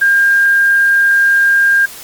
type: tone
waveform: sine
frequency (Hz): 1605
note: G6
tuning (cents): +40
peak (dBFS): -7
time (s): 0.01-1.86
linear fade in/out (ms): 10
effects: white hiss -32 dBFS RMS until 2.03 s + Opus 48 kbps